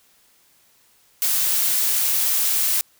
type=noise; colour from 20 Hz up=blue; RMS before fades=-20 dBFS; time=1.22-2.81 s; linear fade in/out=0 ms; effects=white hiss -58 dBFS RMS until 2.99 s